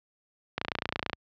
click train, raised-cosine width 0.3 ms, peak -12 dBFS, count 17, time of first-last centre 0.58-1.132 s, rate 29 Hz, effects high-pass 60 Hz 12 dB/octave + low-pass 5000 Hz 12 dB/octave

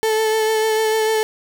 35% pulse tone with vibrato, 438.1 Hz, A4, 7 cents flat, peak -14 dBFS, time 0.03-1.23 s, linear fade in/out 0 ms, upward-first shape sine, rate 6.7 Hz, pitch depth 19 cents each way, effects none

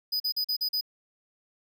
square tone bursts, 4978 Hz, D#8, in tune, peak -26 dBFS, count 6, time 0.12-0.811 s, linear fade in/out 10 ms, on 81 ms, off 41 ms, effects none

